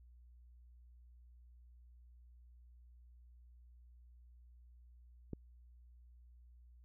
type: click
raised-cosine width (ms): 3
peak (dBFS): -29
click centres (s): 5.333
effects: added 60 Hz sine -58 dBFS peak until 6.84 s